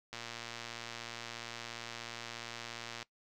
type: click train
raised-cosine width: 0.2 ms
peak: -25 dBFS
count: 340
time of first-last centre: 0.13-3.027 s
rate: 117 Hz
effects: noise-tail reverb RT60 0.1 s tail -19 dB re dry